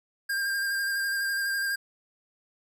square tone with vibrato, 1600 Hz, G6, 35 cents sharp, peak -27 dBFS, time 0.29-1.76 s, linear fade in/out 10 ms, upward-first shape square, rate 12 Hz, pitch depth 17 cents each way, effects none

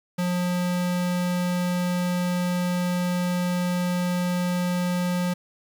square tone, 178.4 Hz, F3, 37 cents sharp, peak -23 dBFS, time 0.18-5.34 s, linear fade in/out 10 ms, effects 9-bit

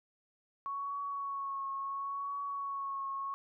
sine tone with vibrato, 1108.7 Hz, C#6, in tune, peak -35 dBFS, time 0.66-3.34 s, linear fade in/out 0 ms, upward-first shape triangle, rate 0.72 Hz, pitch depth 29 cents each way, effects none

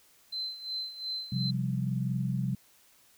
sine tone with tremolo, 4075 Hz, C8, 47 cents flat, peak -31 dBFS, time 0.32-1.51 s, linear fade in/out 10 ms, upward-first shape sine, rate 2.8 Hz, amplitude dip 75%
sine chord, C suspended fourth, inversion none, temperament equal, 130.81 / 174.61 / 196 Hz, C3 / F3 / G3, 0 / 0 / 0 cents, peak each -30 / -34 / -34 dBFS, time 1.32-2.55 s, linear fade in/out 5 ms
effects white hiss -62 dBFS RMS until 3.17 s

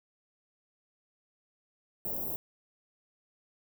white band-stop noise, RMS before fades -35 dBFS, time 2.05-2.36 s, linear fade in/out 0 ms, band 710 to 15000 Hz, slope 24 dB/octave, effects none

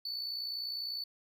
triangle tone with amplitude modulation, 4478 Hz, C#8, 17 cents sharp, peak -32 dBFS, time 0.05-1.04 s, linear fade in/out 5 ms, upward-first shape sine, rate 60 Hz, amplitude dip 55%, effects none

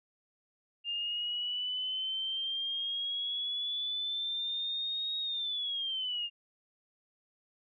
sine linear two-way sweep, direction up then down, 2802 to 3770 to 2802 Hz, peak -32 dBFS, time 0.84-6.3 s, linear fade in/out 50 ms, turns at 5.19 s, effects none

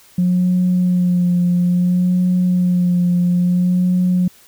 sine tone with vibrato, 178.9 Hz, F3, 42 cents sharp, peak -11 dBFS, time 0.18-4.28 s, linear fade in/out 5 ms, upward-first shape sine, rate 0.59 Hz, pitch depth 23 cents each way, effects tanh soft clip ceiling -8 dBFS + white hiss -48 dBFS RMS until 4.47 s

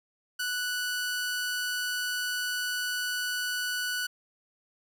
sawtooth tone pair together, 1480 / 4610 Hz, F#6 / D8, 0 / -33 cents, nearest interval octave + minor sixth, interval 1967 cents, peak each -26 / -36 dBFS, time 0.39-4.07 s, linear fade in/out 10 ms, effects 11-bit

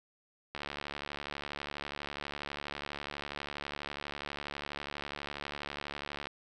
click train, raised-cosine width 0.3 ms, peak -22 dBFS, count 414, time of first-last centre 0.55-6.27 s, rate 72.2 Hz, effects none

